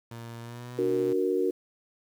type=tone with pitch glide; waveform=sawtooth; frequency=116.54 to 127.82 Hz; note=A#2 to C3; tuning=0 to -40 cents; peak=-35 dBFS; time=0.11-1.13 s; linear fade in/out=5 ms; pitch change=+160 cents; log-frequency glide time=0.4-0.94 s
type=chord; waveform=sine; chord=D augmented; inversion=none; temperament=equal; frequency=293.7 / 370 / 466.2 Hz; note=D4 / F#4 / A#4; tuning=0 / 0 / 0 cents; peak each=-31 / -26 / -28 dBFS; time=0.78-1.51 s; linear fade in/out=10 ms
effects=9-bit